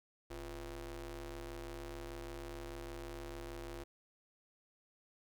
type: ring-modulated tone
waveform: sawtooth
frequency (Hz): 151.5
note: D#3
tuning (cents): -46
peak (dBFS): -37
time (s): 0.3-3.84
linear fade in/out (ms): 10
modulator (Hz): 194
effects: none